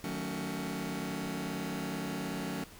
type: chord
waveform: sawtooth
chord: D# half-diminished seventh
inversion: none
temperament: just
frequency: 155.56 / 186.68 / 224 / 280 Hz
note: D#3 / F#3 / A3 / C#4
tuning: 0 / +16 / +31 / +18 cents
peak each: -38 / -35 / -37 / -35 dBFS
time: 0.04-2.64 s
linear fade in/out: 2 ms
effects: pink hiss -53 dBFS RMS until 2.79 s